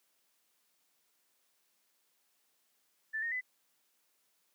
sine tone with pitch steps, 1762 / 1851 / 2007 Hz, A6 / A#6 / B6, +2 / -13 / +27 cents, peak -33 dBFS, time 3.13-3.412 s, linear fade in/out 20 ms, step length 94 ms, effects white hiss -75 dBFS RMS until 4.54 s + high-pass 200 Hz 12 dB/octave

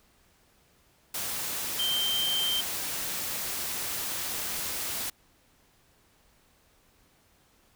sine tone in noise, 3136 Hz, G7, in tune, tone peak -26 dBFS, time 1.79-2.61 s, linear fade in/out 5 ms, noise white, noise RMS -33 dBFS, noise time 1.14-5.1 s, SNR +4 dB, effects pink hiss -64 dBFS RMS until 7.75 s

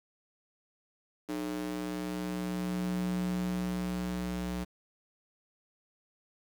square tone with high-pass filter sweep, 60.8 Hz, B1, 26 cents flat, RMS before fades -34 dBFS, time 1.28-4.65 s, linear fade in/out 20 ms, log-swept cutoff 290 to 120 Hz, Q 3, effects 9-bit

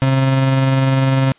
35% pulse tone with tremolo, 133.6 Hz, C3, 36 cents sharp, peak -9 dBFS, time 0.02-1.32 s, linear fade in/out 0 ms, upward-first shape triangle, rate 20 Hz, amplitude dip 30%, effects white hiss -51 dBFS RMS until 1.38 s + resampled to 8000 Hz

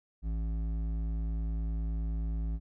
triangle tone with hard clipping, 54.8 Hz, A1, 6 cents flat, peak -32 dBFS, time 0.22-2.6 s, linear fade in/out 50 ms, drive 13 dB, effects none

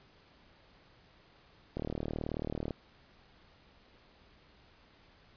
click train, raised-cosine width 2 ms, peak -22 dBFS, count 37, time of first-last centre 1.77-2.708 s, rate 38.4 Hz, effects pink hiss -62 dBFS RMS until 5.36 s + resampled to 11025 Hz

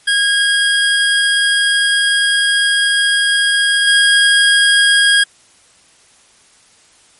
25% pulse tone with level steps, 1635 Hz, G#6, 28 cents flat, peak -7 / -4 dBFS, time 0.07-5.24 s, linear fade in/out 10 ms, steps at 3.87 s, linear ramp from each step 5 ms, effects white hiss -49 dBFS RMS until 7.19 s + MP3 48 kbps

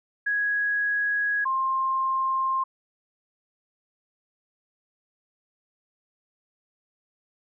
sine tone pair in turn, 1663 / 1058.1 Hz, G#6 / C6, +2 / +19 cents, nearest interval minor sixth, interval 783 cents, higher first, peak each -22 dBFS, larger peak neither, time 0.26-1.45 / 1.45-2.64 s, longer neither, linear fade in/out 10 ms, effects none

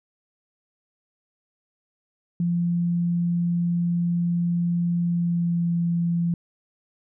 sine tone with pitch glide, 172.6 to 170.62 Hz, F3 to F3, -20 to -40 cents, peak -20 dBFS, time 2.4-6.34 s, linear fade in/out 2 ms, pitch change -20 cents, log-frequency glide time 5.02-5.72 s, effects none

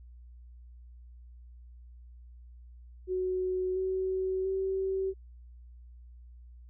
sine tone with pitch steps, 370 / 376.5 / 383 Hz, F#4 / F#4 / G4, 0 / +30 / -40 cents, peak -28 dBFS, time 3.07-5.14 s, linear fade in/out 50 ms, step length 690 ms, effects added 60 Hz sine -48 dBFS peak until 6.69 s

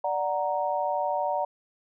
sine chord, D augmented, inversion none, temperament equal, 587.3 / 740 / 932.3 Hz, D5 / F#5 / A#5, 0 / 0 / 0 cents, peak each -29 dBFS, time 0.04-1.45 s, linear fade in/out 5 ms, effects none

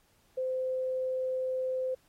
sine tone, 516 Hz, C5, 24 cents flat, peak -29 dBFS, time 0.37-1.95 s, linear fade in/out 10 ms, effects pink hiss -68 dBFS RMS until 2.08 s + AAC 48 kbps

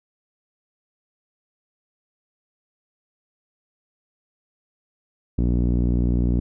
sawtooth tone with low-pass filter, 60 Hz, B1, 49 cents flat, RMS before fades -20 dBFS, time 5.38-6.4 s, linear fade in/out 5 ms, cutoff 280 Hz, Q 1.8, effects none

